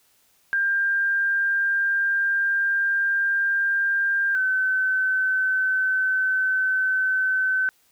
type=tone pair in turn; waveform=sine; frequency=1595 / 1525 Hz; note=G6 / G6; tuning=+30 / -48 cents; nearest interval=minor second; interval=78 cents; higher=first; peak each=-19 dBFS; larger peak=neither; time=0.53-4.35 / 4.35-7.69 s; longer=first; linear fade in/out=0 ms; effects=white hiss -62 dBFS RMS until 7.91 s